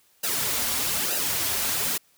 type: noise with flanger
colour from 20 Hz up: white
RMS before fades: -26 dBFS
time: 0.23-1.98 s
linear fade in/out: 10 ms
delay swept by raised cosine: 0.89 to 6.49 ms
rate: 1.1 Hz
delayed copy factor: -0.8
effects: white hiss -62 dBFS RMS until 2.17 s